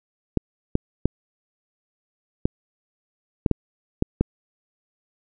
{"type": "clicks", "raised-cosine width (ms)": 3, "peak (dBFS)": -5, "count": 8, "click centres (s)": [0.373, 0.754, 1.056, 2.455, 3.462, 3.513, 4.024, 4.21], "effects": []}